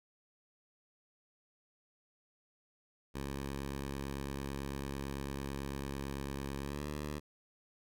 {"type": "tone with pitch glide", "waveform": "10% pulse", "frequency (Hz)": [69, 73.95], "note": ["C#2", "D2"], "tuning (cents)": [-7, 13], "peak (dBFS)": -30, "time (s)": [3.14, 7.2], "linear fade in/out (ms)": 20, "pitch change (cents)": 120, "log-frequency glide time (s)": [6.6, 6.87], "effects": []}